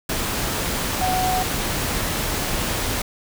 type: tone in noise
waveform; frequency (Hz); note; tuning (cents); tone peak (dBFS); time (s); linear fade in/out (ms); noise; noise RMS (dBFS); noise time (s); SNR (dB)
sine; 741; F#5; +2; -20; 1.01-1.43; 5; pink; -24; 0.09-3.02; +1
effects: none